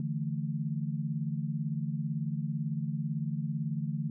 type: chord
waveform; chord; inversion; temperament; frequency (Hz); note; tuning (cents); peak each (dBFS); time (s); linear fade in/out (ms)
sine; D suspended second; none; equal; 146.83 / 164.81 / 220; D3 / E3 / A3; 0 / 0 / 0; -33 / -35 / -37; 0-4.1; 2
effects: none